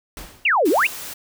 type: noise with exponential decay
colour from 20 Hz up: pink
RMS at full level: -33 dBFS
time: 0.17-0.68 s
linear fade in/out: 1 ms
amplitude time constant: 110 ms
type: exponential two-way sweep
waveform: sine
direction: down then up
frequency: 2960 to 277.3 to 2960 Hz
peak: -14 dBFS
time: 0.45-0.87 s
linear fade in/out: 5 ms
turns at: 0.69 s
type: noise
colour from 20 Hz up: white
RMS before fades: -33 dBFS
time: 0.65-1.14 s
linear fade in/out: 10 ms
effects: none